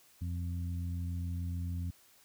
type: harmonic tone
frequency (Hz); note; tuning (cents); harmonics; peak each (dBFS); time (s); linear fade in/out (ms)
87; F2; -6; 1 / 2 / 3; -34 / -43 / -48; 0.21-1.91; 10
effects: white hiss -63 dBFS RMS until 2.24 s